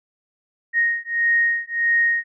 sine beating tone pair, 1864.7 / 1866.3 Hz, A#6 / A#6, 0 / +2 cents, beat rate 1.6 Hz, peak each -20 dBFS, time 0.73-2.24 s, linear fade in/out 50 ms, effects none

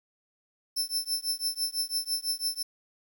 sawtooth tone with tremolo, 5310 Hz, E8, 12 cents sharp, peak -22 dBFS, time 0.76-2.63 s, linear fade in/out 10 ms, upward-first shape triangle, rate 6 Hz, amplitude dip 100%, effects 10-bit

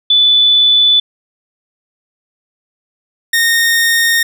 sine / sawtooth tone pair in turn, 3483 / 1845.1 Hz, A7 / A#6, -18 / -18 cents, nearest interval major seventh, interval 1100 cents, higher first, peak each -6 dBFS, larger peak neither, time 0.1-1 / 3.33-4.23 s, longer neither, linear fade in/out 5 ms, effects none

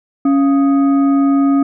sine tone with frequency modulation, 277.2 Hz, C#4, in tune, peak -9 dBFS, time 0.25-1.63 s, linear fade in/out 5 ms, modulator 970 Hz, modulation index 0.35, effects none

